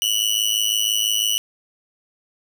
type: tone with amplitude modulation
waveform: sawtooth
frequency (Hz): 2950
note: F#7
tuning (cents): -6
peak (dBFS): -11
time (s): 0.02-1.38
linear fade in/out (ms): 0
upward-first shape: sine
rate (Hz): 106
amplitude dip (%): 90
effects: none